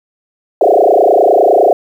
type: tone with frequency modulation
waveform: sine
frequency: 554.4 Hz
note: C#5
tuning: in tune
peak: -5 dBFS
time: 0.61-1.73 s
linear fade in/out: 2 ms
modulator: 29.8 Hz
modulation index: 6.1
effects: 7-bit